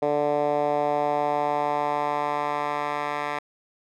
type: tone with band-pass filter sweep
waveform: 10% pulse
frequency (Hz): 146.83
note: D3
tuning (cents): 0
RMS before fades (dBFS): -25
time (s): 0.02-3.39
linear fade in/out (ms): 5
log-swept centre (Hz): 550 to 1400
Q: 2
effects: none